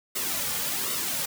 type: noise with flanger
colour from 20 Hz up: white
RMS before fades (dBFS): -29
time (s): 0.15-1.26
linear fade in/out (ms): 10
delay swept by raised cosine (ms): 1.2 to 3.1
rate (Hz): 1.3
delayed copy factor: -0.7
effects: none